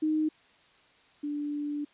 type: tone pair in turn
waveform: sine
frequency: 310 / 292.9 Hz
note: D#4 / D4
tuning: -6 / -5 cents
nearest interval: minor second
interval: 99 cents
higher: first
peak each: -24 / -30 dBFS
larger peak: first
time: 0.02-0.29 / 1.23-1.85 s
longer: second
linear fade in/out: 10 ms
effects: white hiss -61 dBFS RMS until 1.93 s + resampled to 8000 Hz